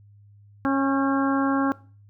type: harmonic tone with a mistuned harmonic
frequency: 273.6 Hz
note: C#4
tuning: 23 cents flat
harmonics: 1 / 2 / 3 / 4 / 5 / 6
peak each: -21 / -30 / -30 / -30 / -31 / -34 dBFS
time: 0.65-1.72 s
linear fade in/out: 0 ms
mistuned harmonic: 6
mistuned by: -40 cents
effects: noise-tail reverb RT60 0.4 s tail -20 dB re dry + added 102 Hz sine -49 dBFS peak until 2.09 s